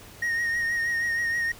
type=tone with vibrato; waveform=triangle; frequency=1864.7 Hz; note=A#6; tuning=in tune; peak=-22 dBFS; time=0.22-1.52 s; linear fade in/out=5 ms; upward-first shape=triangle; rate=6.3 Hz; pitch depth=35 cents each way; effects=added 99 Hz sine -51 dBFS peak until 1.59 s + pink hiss -47 dBFS RMS until 1.59 s